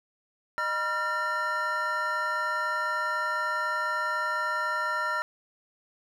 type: tone cluster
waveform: triangle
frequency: 614 / 966 / 1376 / 1812 Hz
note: D#5 / B5 / F6 / A#6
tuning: -23 / -39 / -26 / -50 cents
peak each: -35 / -32 / -27 / -31 dBFS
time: 0.58-5.22 s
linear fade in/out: 0 ms
effects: none